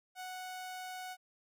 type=tone; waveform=sawtooth; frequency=739 Hz; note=F#5; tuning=2 cents flat; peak=-38 dBFS; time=0.15-1.17 s; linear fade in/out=50 ms; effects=none